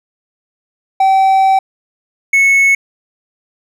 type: tone pair in turn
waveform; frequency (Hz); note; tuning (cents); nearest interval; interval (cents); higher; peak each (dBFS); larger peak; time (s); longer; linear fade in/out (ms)
triangle; 770 / 2201; G5 / C#7; -31 / -13; octave + tritone; 1818; second; -5; neither; 1-1.59 / 2.33-2.75; first; 5
effects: none